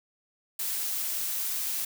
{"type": "noise", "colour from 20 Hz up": "blue", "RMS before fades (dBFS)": -31, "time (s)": [0.59, 1.85], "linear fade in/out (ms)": 5, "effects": []}